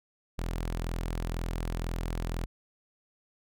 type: tone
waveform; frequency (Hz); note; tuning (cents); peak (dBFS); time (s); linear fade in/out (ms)
sawtooth; 42.03; E1; +34; -27; 0.38-2.46; 10
effects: none